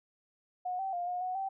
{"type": "tone with pitch steps", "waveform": "sine", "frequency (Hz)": [727, 771, 703, 718, 737, 775], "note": ["F#5", "G5", "F5", "F5", "F#5", "G5"], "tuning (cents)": [-31, -29, 11, 48, -7, -20], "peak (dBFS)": -32, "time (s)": [0.65, 1.49], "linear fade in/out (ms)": 10, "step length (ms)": 140, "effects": []}